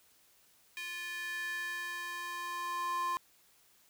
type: tone with high-pass filter sweep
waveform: square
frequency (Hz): 349.2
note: F4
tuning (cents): 0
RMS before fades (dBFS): -38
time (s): 0.77-3.17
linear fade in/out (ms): 0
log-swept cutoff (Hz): 2200 to 1000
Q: 4.5
effects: white hiss -66 dBFS RMS until 3.89 s